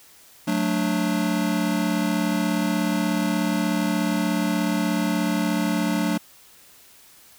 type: chord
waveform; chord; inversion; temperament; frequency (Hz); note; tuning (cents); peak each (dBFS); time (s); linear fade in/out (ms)
square; D major; first; just; 183.54 / 220.2 / 293.7; F#3 / A3 / D4; -14 / +2 / 0; -26; 0.47-6.18; 10
effects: white hiss -51 dBFS RMS until 7.38 s